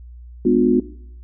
sine chord, G# diminished seventh, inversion none, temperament just, 207.7 / 249.2 / 299 / 358.8 Hz, G#3 / B3 / D4 / F4, 0 / +16 / +31 / +47 cents, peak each -21 / -16 / -20 / -16 dBFS, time 0.45-0.8 s, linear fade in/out 5 ms, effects noise-tail reverb RT60 0.7 s tail -19 dB re dry + added 60 Hz sine -36 dBFS peak until 1.23 s

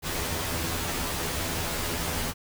pink noise with comb filter, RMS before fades -30 dBFS, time 0.02-2.34 s, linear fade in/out 50 ms, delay 12 ms, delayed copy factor +0.85, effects none

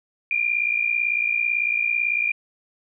sine tone pair together, 2371 / 2429 Hz, D7 / D#7, +16 / -42 cents, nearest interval unison, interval 42 cents, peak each -23 / -22 dBFS, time 0.31-2.32 s, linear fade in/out 2 ms, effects none

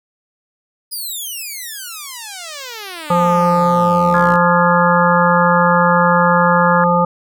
5% pulse exponential sweep, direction down, 5030 to 55 Hz, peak -16 dBFS, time 0.91-4.37 s, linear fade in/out 20 ms
harmonic tone, 174.61 Hz, F3, in tune, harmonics 1 / 3 / 5 / 7, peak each -16 / -16 / -16 / -16 dBFS, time 3.1-7.05 s, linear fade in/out 5 ms
sine chord, F minor, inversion second, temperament just, 1047.7 / 1396.9 / 1676.3 Hz, C6 / F6 / Ab6, +2 / 0 / +16 cents, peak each -20 dBFS, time 4.14-6.84 s, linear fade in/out 2 ms
effects none

